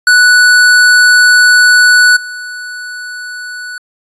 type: tone with level steps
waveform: square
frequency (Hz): 1480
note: F#6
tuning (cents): 0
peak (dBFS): -4 / -22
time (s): 0.07-3.78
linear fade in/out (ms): 2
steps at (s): 2.16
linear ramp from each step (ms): 10
effects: resampled to 22050 Hz